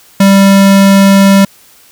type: tone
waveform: square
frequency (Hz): 196.2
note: G3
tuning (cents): +2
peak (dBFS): -3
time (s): 0.2-1.45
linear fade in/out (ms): 5
effects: white hiss -42 dBFS RMS until 1.91 s